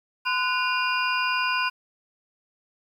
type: tone cluster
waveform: sine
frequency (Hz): 1021 / 1475 / 2436 / 2779 / 4890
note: C6 / F#6 / D#7 / F7 / D#8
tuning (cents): -43 / -6 / -37 / -9 / -31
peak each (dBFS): -26 / -27 / -31 / -29 / -34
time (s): 0.25-1.7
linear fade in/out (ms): 20
effects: 9-bit